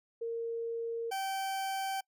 sine / 40% pulse tone pair in turn, 461.5 / 774.3 Hz, A#4 / G5, -17 / -22 cents, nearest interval major sixth, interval 895 cents, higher second, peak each -33 / -32 dBFS, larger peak second, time 0.21-1.11 / 1.11-2.01 s, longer neither, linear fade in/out 10 ms, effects noise-tail reverb RT60 0.1 s tail -26 dB re dry

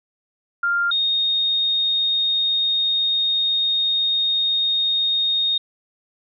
sine tone pair in turn, 1396.9 / 3706 Hz, F6 / A#7, 0 / -11 cents, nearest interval octave + perfect fourth, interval 1689 cents, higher second, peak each -17 dBFS, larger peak neither, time 0.63-0.91 / 0.91-5.58 s, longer second, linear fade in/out 5 ms, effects none

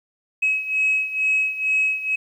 sine beating tone pair, 2558 / 2560.2 Hz, D#7 / D#7, +47 / +49 cents, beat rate 2.2 Hz, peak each -19 / -23 dBFS, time 0.42-2.16 s, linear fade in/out 10 ms, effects tanh soft clip ceiling -12 dBFS + 9-bit

